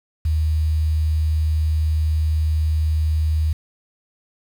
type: tone with quantisation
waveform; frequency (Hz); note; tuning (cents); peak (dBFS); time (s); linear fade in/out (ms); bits
sine; 78; D#2; +5; -16; 0.25-3.53; 5; 7
effects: none